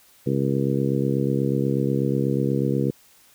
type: harmonic tone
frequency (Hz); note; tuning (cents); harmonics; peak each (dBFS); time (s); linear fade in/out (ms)
68.2; C#2; -28; 2 / 3 / 4 / 5 / 6 / 7; -24 / -26 / -27 / -28 / -29 / -29; 0.26-2.91; 10
effects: white hiss -55 dBFS RMS until 3.34 s